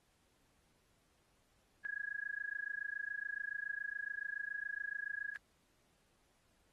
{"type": "tone with amplitude modulation", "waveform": "sine", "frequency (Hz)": 1661.2, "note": "G#6", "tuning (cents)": 0, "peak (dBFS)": -35, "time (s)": [1.85, 5.36], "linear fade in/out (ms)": 0, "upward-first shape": "sine", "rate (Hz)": 27.1, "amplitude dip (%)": 100, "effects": ["pink hiss -75 dBFS RMS until 6.72 s", "AAC 32 kbps"]}